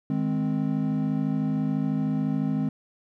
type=chord; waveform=triangle; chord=Ab major; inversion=second; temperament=equal; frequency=155.56 / 207.7 / 261.6 Hz; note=Eb3 / Ab3 / C4; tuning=0 / 0 / 0 cents; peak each=-26 / -26 / -25 dBFS; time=0.1-2.69 s; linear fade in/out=2 ms; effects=none